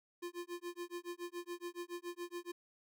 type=tone with tremolo; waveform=square; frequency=349.2 Hz; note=F4; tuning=in tune; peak=-40 dBFS; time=0.22-2.52 s; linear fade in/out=10 ms; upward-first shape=sine; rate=7.1 Hz; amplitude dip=100%; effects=none